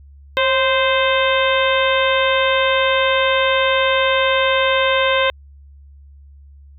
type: harmonic tone with a mistuned harmonic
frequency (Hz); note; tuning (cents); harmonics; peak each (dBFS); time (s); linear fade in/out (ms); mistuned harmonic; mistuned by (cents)
520; C5; -11; 1 / 2 / 3 / 4 / 5 / 6 / 7; -17 / -20 / -22 / -23 / -24 / -25 / -25; 0.37-5.3; 0; 1; +52
effects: added 70 Hz sine -40 dBFS peak until 6.78 s